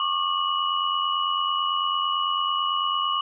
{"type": "tone cluster", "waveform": "sine", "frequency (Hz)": [1100, 1189, 2928], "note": ["C#6", "D6", "F#7"], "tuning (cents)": [-14, 21, -19], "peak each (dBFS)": [-26, -26, -27], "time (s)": [0, 3.21], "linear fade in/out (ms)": 2, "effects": []}